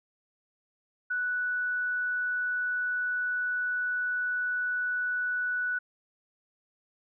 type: tone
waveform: sine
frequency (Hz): 1480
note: F#6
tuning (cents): 0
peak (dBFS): -27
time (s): 1.1-5.79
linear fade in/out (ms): 10
effects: none